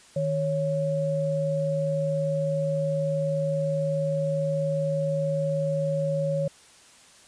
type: tone pair together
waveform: sine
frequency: 155.57 / 554.4 Hz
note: D#3 / C#5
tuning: 0 / 0 cents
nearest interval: octave + minor seventh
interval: 2200 cents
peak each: -27 / -25 dBFS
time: 0.16-6.48 s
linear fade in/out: 5 ms
effects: white hiss -53 dBFS RMS until 7.27 s + resampled to 22050 Hz